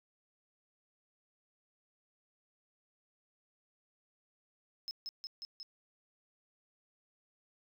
sine tone with echo, 5170 Hz, E8, 34 cents flat, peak -35 dBFS, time 4.88-4.91 s, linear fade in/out 0 ms, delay 180 ms, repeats 4, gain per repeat -2 dB, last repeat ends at 5.63 s, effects tanh soft clip ceiling -37 dBFS

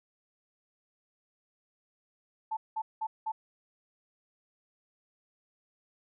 sine tone bursts, 880 Hz, A5, in tune, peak -30 dBFS, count 4, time 2.51-3.32 s, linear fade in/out 10 ms, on 60 ms, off 190 ms, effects none

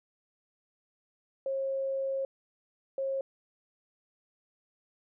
sine tone bursts at uneven times, 540 Hz, C#5, 45 cents flat, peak -29 dBFS, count 2, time 1.46-2.25 / 2.98-3.21 s, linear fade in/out 2 ms, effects none

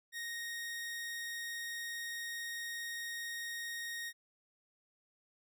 sawtooth tone, 1864.7 Hz, A#6, in tune, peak -36 dBFS, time 0.12-4.13 s, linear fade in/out 50 ms, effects none

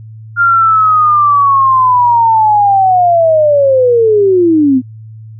sine linear sweep, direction down, 1407 to 246.9 Hz, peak -5 dBFS, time 0.36-4.82 s, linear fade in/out 50 ms, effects added 110 Hz sine -28 dBFS peak until 5.39 s

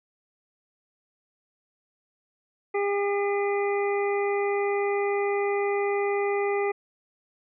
harmonic tone, 403.7 Hz, G#4, 49 cents flat, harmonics 1 / 2 / 3 / 5 / 6, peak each -24 / -31 / -36 / -34 / -39 dBFS, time 2.74-6.72 s, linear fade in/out 10 ms, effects none

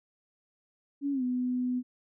sine tone with pitch glide, 282.1 to 249.9 Hz, C#4 to B3, +30 to +21 cents, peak -27 dBFS, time 1.01-1.83 s, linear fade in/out 50 ms, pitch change -209 cents, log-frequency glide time 1.12-1.23 s, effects none

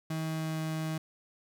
35% pulse tone with pitch glide, 159.4 to 158.39 Hz, D#3 to D#3, +42 to +31 cents, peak -30 dBFS, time 0.1-0.98 s, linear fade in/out 5 ms, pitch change -11 cents, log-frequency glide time 0.26-0.6 s, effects none

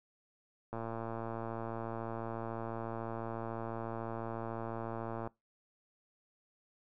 click train, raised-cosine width 1 ms, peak -26 dBFS, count 519, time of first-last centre 0.73-5.274 s, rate 114 Hz, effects noise-tail reverb RT60 0.2 s tail -22 dB re dry

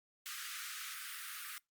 pink high-pass noise, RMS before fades -45 dBFS, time 0.26-1.58 s, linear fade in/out 0 ms, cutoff 1200 Hz, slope 96 dB/octave, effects noise-tail reverb RT60 0.2 s tail -26 dB re dry + Opus 48 kbps

